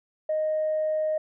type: tone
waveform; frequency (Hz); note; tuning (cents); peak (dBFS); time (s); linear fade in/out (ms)
sine; 621; D#5; -3; -22; 0.29-1.18; 5
effects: tanh soft clip ceiling -19 dBFS